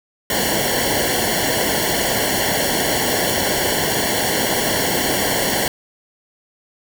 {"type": "noise with comb filter", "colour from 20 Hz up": "pink", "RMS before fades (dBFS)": -19, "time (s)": [0.3, 5.68], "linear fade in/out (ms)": 2, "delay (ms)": 0.8, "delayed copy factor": -1, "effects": []}